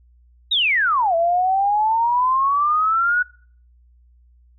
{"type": "exponential two-way sweep", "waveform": "sine", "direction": "down then up", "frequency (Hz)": [3892, 659.3, 1484], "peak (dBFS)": -15, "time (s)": [0.51, 3.23], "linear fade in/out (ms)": 10, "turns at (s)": 1.15, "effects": ["noise-tail reverb RT60 0.5 s tail -24 dB re dry", "added 60 Hz sine -50 dBFS peak until 4.58 s"]}